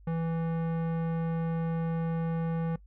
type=tone with tanh clipping; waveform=sine; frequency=164.81 Hz; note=E3; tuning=in tune; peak=-30 dBFS; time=0.07-2.76 s; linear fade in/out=5 ms; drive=17 dB; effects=noise-tail reverb RT60 0.1 s tail -21 dB re dry + added 50 Hz sine -51 dBFS peak until 2.86 s